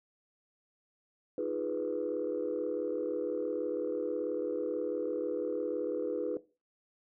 sine chord, F half-diminished seventh, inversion third, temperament equal, 311.1 / 349.2 / 415.3 / 493.9 Hz, Eb4 / F4 / Ab4 / Cb5, 0 / 0 / 0 / 0 cents, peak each -38 / -38 / -36 / -33 dBFS, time 1.38-6.37 s, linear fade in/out 2 ms, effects noise-tail reverb RT60 0.3 s tail -17 dB re dry + tanh soft clip ceiling -24 dBFS

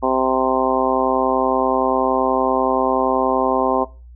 harmonic tone, 130.5 Hz, C3, 4 cents flat, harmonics 2 / 3 / 4 / 5 / 6 / 7 / 8, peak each -23 / -23 / -23 / -23 / -23 / -23 / -23 dBFS, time 0.02-3.85 s, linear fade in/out 20 ms, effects noise-tail reverb RT60 0.3 s tail -18 dB re dry + added 60 Hz sine -38 dBFS peak until 4.15 s

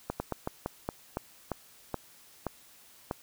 slowing click train, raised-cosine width 1 ms, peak -17 dBFS, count 11, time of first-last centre 0.1-3.111 s, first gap 100 ms, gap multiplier 1.23, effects white hiss -57 dBFS RMS until 3.22 s

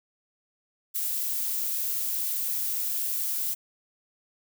violet noise, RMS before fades -29 dBFS, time 0.94-3.55 s, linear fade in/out 20 ms, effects none

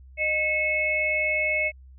sine tone cluster, 615 / 2186 / 2594 Hz, D#5 / C#7 / E7, -20 / -25 / -28 cents, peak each -29 / -23 / -30 dBFS, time 0.17-1.72 s, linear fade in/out 50 ms, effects added 65 Hz sine -45 dBFS peak until 1.98 s

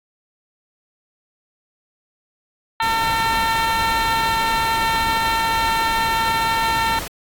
harmonic tone, 451.7 Hz, A4, 45 cents sharp, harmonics 2 / 3 / 4 / 5 / 6 / 7 / 8 / 9, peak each -19 / -25 / -26 / -31 / -33 / -34 / -35 / -31 dBFS, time 2.8-6.99 s, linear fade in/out 2 ms
pink noise, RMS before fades -29 dBFS, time 2.82-7.08 s, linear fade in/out 5 ms
effects AAC 64 kbps

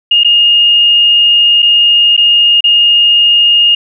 sine tone with dropouts, 2843 Hz, F7, 30 cents sharp, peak -4 dBFS, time 0.11-3.75 s, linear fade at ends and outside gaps 5 ms, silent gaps 0.235-0.246 / 1.622-1.626 / 2.166-2.176 / 2.607-2.64 s, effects none

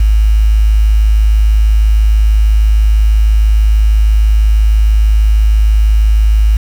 sine tone with quantisation, 53.1 Hz, G#1, 39 cents sharp, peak -5 dBFS, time 0-6.57 s, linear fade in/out 5 ms, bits 5, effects none

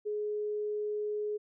sine tone, 420 Hz, G#4, 19 cents sharp, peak -31 dBFS, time 0.05-1.38 s, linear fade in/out 20 ms, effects none

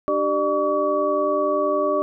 sine tone cluster, 297.4 / 388.1 / 599 / 1135 Hz, D4 / G4 / D5 / C#6, +22 / -17 / +34 / +41 cents, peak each -27 / -25 / -21 / -24 dBFS, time 0.08-2.02 s, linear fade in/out 0 ms, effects none

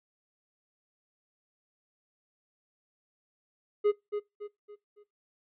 triangle tone with echo, 415.3 Hz, G#4, in tune, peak -19 dBFS, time 3.84-3.92 s, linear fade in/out 20 ms, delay 280 ms, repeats 4, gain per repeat -8 dB, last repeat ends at 5.04 s, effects noise-tail reverb RT60 0.2 s tail -22 dB re dry + resampled to 8000 Hz

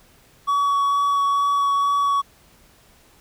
triangle tone with vibrato, 1129 Hz, C#6, 31 cents sharp, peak -15 dBFS, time 0.47-2.22 s, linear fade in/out 20 ms, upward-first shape sine, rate 2.2 Hz, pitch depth 9 cents each way, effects pink hiss -54 dBFS RMS until 3.2 s

